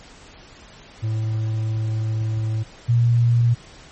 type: tone pair in turn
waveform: triangle / sine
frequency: 110 / 118.55 Hz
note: A2 / A#2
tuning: 0 / +30 cents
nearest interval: minor second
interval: 130 cents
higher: second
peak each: -18 / -13 dBFS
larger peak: second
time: 1.02-2.64 / 2.88-3.55 s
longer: first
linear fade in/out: 20 ms
effects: pink hiss -45 dBFS RMS until 3.91 s + MP3 32 kbps